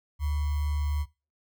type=tone with sample-and-hold; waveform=sine; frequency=73.6 Hz; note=D2; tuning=4 cents sharp; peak=-25 dBFS; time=0.19-1.06 s; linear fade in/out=50 ms; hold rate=1050 Hz; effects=noise-tail reverb RT60 0.3 s tail -20 dB re dry